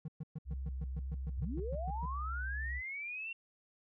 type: tone bursts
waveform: triangle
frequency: 155.6 Hz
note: D#3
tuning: in tune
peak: -36 dBFS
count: 14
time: 0.05-2.058 s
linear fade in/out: 5 ms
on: 32 ms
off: 120 ms
type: tone with vibrato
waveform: sine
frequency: 65.41 Hz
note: C2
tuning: in tune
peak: -37 dBFS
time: 0.45-2.82 s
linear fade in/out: 50 ms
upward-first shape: sine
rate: 1.9 Hz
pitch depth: 18 cents each way
type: linear sweep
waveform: sine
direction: up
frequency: 57.2 to 2748 Hz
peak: -39 dBFS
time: 1.37-3.33 s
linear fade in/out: 5 ms
effects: none